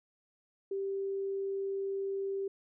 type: tone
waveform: sine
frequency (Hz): 391.6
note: G4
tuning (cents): -2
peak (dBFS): -32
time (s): 0.71-2.48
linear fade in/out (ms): 5
effects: none